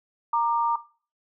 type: tone pair together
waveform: sine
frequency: 931.7 / 1191 Hz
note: A#5 / D6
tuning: -1 / +24 cents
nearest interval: major third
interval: 425 cents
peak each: -22 / -24 dBFS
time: 0.33-0.76 s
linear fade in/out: 5 ms
effects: noise-tail reverb RT60 0.4 s tail -18 dB re dry